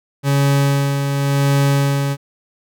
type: tone with tremolo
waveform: 40% pulse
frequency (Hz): 140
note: C#3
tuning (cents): +18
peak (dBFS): -11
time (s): 0.23-2.17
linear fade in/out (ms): 50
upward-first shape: sine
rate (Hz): 0.91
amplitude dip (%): 45
effects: none